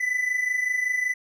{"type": "tone pair together", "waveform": "triangle", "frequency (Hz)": [1976.7, 2002], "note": ["B6", "B6"], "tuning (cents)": [1, 23], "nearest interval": "unison", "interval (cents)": 22, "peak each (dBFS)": [-27, -22], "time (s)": [0, 1.14], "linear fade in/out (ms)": 10, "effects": []}